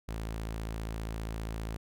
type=tone; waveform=sawtooth; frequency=55 Hz; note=A1; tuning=in tune; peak=-31 dBFS; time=0.08-1.77 s; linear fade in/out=10 ms; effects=none